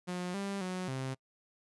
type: tone with pitch steps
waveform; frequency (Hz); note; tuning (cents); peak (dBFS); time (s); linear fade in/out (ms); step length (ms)
sawtooth; 179.5 / 198.2 / 183.7 / 132; F3 / G3 / F#3 / C3; +48 / +19 / -12 / +16; -31; 0.07-1.15; 20; 270
effects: noise-tail reverb RT60 0.1 s tail -25 dB re dry + resampled to 24000 Hz